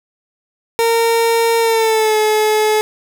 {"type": "tone with pitch glide", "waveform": "30% pulse", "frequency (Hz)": [460, 429.2], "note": ["A#4", "A4"], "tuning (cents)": [-23, -43], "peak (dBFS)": -9, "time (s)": [0.79, 2.81], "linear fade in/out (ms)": 0, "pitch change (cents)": -120, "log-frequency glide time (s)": [1.59, 2.17], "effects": []}